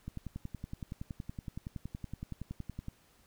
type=click train; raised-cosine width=5 ms; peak=-27 dBFS; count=31; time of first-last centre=0.08-2.884 s; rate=10.7 Hz; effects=pink hiss -66 dBFS RMS until 3.26 s